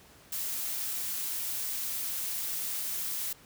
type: noise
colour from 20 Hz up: blue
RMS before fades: -34 dBFS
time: 0.32-3.33 s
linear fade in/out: 5 ms
effects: pink hiss -56 dBFS RMS until 3.45 s + high-pass 60 Hz 12 dB/octave